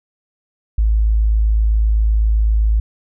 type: tone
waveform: sine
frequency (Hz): 53.9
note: A1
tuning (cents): -35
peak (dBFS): -11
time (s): 0.78-2.8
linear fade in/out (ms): 5
effects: none